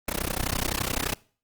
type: noise with amplitude modulation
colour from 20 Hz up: pink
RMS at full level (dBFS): -24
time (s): 0.08-1.14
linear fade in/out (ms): 5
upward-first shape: sine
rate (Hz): 31.7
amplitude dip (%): 100
effects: noise-tail reverb RT60 0.4 s tail -22 dB re dry + Opus 24 kbps